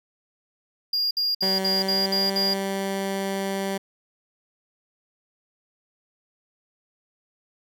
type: tone bursts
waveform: triangle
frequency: 4821 Hz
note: D8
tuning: 45 cents sharp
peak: -20 dBFS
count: 7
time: 0.93-2.538 s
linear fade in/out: 5 ms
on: 180 ms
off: 58 ms
type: tone with pitch glide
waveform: 15% pulse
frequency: 191 to 194.9 Hz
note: G3 to G3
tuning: -45 to -10 cents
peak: -19 dBFS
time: 1.42-3.78 s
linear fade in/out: 10 ms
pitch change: +35 cents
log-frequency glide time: 1.68-2.29 s
effects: none